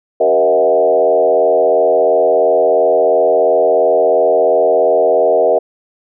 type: tone with frequency modulation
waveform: sine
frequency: 554.4 Hz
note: C#5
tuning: in tune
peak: -8 dBFS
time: 0.2-5.59 s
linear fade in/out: 10 ms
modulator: 82.9 Hz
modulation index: 1.8
effects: none